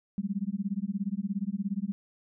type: tone with tremolo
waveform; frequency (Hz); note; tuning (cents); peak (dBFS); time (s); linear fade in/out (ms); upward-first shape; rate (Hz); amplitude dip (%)
sine; 198.7; G3; +24; -25; 0.18-1.92; 0; sine; 17; 100
effects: none